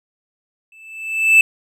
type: tone with exponential growth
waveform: triangle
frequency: 2637 Hz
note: E7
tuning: in tune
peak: -3 dBFS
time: 0.72-1.41 s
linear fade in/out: 2 ms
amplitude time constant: 150 ms
effects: none